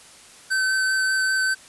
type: tone with vibrato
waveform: square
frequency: 1535 Hz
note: G6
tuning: 37 cents flat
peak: -20 dBFS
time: 0.5-1.55 s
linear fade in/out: 20 ms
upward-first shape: sine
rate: 5.1 Hz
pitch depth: 9 cents each way
effects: white hiss -47 dBFS RMS until 1.68 s + resampled to 24000 Hz